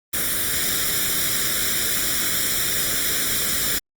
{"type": "noise with comb filter", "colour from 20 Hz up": "white", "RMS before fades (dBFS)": -22, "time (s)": [0.13, 3.79], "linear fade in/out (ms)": 10, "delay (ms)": 0.55, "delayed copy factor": 0.8, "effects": ["Opus 32 kbps"]}